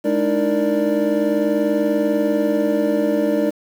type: tone cluster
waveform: triangle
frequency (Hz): 210.5 / 298.8 / 319.1 / 467.5 / 587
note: G#3 / D4 / D#4 / A#4 / D5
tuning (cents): +24 / +30 / +44 / +5 / -1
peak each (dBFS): -22 / -19 / -21 / -22 / -19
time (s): 0.04-3.51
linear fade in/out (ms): 20
effects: 7-bit